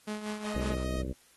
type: tone with tremolo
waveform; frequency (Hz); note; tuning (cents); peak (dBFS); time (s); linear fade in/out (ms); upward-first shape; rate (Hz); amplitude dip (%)
sawtooth; 211.8; G#3; +34; -28; 0.07-0.75; 10; triangle; 5.4; 65
type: tone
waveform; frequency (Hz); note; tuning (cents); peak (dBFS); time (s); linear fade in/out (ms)
sawtooth; 625; D#5; +8; -36; 0.44-1.02; 5
type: harmonic tone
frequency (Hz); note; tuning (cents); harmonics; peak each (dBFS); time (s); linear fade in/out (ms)
64.1; C2; -35; 1 / 2 / 3 / 4 / 5 / 6 / 7 / 8 / 9; -33 / -40 / -40 / -42 / -42 / -44 / -46 / -47 / -47; 0.55-1.13; 10
effects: white hiss -62 dBFS RMS until 1.36 s + AAC 32 kbps